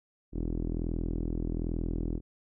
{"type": "tone with low-pass filter", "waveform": "sawtooth", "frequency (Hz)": 41.2, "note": "E1", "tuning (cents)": 0, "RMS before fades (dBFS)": -32, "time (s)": [0.32, 2.21], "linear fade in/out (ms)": 50, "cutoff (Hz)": 320, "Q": 2.8, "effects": []}